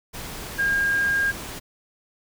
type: tone in noise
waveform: sine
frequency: 1616 Hz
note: G#6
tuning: 48 cents flat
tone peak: -19 dBFS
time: 0.58-1.32 s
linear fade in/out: 20 ms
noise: pink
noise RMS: -35 dBFS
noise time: 0.13-1.6 s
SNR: +13 dB
effects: none